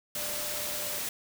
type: tone in noise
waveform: sine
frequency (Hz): 594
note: D5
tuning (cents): +20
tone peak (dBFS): -42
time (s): 0.16-0.99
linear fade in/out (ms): 2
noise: white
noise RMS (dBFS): -34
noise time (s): 0.15-1.09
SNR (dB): -11
effects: none